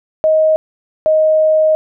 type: tone pair in turn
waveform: sine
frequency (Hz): 628 / 625.3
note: D#5 / D#5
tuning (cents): +16 / +8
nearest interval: unison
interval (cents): 8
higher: first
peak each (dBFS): -8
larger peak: neither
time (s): 0.24-0.56 / 1.06-1.75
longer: second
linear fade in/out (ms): 0
effects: none